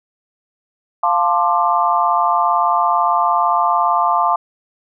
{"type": "chord", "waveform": "sine", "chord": "D minor seventh", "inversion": "first", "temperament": "equal with one note detuned", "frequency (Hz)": [698.5, 880, 1046.5, 1184.2], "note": ["F5", "A5", "C6", "D6"], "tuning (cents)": [0, 0, 0, 14], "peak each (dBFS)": -18, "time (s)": [1.03, 4.36], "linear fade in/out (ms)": 5, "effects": []}